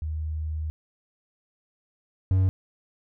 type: tone pair in turn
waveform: sine / triangle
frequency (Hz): 77.78 / 94.12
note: D#2 / F#2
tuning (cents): 0 / +30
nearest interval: minor third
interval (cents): 330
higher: second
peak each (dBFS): -27 / -16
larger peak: second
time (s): 0.02-0.7 / 2.31-2.49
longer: first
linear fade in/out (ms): 0
effects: none